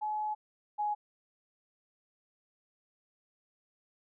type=tone pair in turn; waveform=sine; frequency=851 / 836.4 Hz; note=G#5 / G#5; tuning=+42 / +12 cents; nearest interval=unison; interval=30 cents; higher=first; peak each=-31 / -29 dBFS; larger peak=second; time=0.01-0.35 / 0.78-0.95 s; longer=first; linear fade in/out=20 ms; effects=none